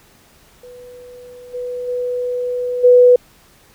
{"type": "tone with level steps", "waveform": "sine", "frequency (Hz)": 493.9, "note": "B4", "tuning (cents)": 0, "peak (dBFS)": [-35, -22, -18, -5], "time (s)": [0.63, 3.16], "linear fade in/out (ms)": 5, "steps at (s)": [1.53, 1.87, 2.83], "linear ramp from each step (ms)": 20, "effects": ["pink hiss -50 dBFS RMS until 3.74 s"]}